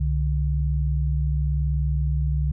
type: tone pair together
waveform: sine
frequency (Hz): 66 / 146.93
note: C2 / D3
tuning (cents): +16 / +1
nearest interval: octave + major second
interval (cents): 1385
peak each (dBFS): -21 / -25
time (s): 0-2.52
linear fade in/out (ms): 10
effects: none